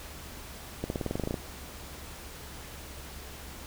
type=accelerating click train; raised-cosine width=2 ms; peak=-17 dBFS; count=12; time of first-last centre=0.84-1.342 s; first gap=61 ms; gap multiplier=0.94; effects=added 69 Hz sine -48 dBFS peak until 3.66 s + pink hiss -45 dBFS RMS until 3.66 s